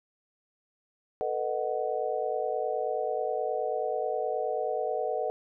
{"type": "chord", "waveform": "sine", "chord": "B dominant seventh", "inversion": "third", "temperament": "just", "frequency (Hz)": [444.5, 493.9, 617.4, 740.8], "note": ["A4", "B4", "D#5", "F#5"], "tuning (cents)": [18, 0, -14, 2], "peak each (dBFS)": -33, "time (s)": [1.21, 5.3], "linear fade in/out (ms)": 0, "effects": []}